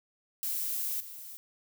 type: noise with level steps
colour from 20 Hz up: violet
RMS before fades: -33 / -45 dBFS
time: 0.43-1.37 s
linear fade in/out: 0 ms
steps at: 1 s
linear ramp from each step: 5 ms
effects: none